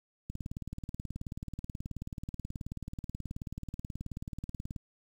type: click train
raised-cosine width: 5 ms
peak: -26 dBFS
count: 84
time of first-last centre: 0.3-4.762 s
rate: 18.6 Hz
effects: 9-bit